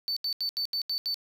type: tone bursts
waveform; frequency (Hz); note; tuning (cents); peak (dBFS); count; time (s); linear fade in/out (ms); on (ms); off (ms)
triangle; 4522; C#8; +34; -26; 7; 0.08-1.143; 0; 85; 78
effects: none